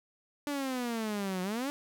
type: exponential two-way sweep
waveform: sawtooth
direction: down then up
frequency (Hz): 293.7 to 180 to 293.7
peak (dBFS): -28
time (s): 0.47-1.7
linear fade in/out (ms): 0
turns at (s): 1.42
effects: none